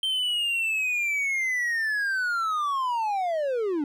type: linear sweep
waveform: triangle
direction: down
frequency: 3136 to 277.2 Hz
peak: -22 dBFS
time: 0.03-3.84 s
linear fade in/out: 2 ms
effects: none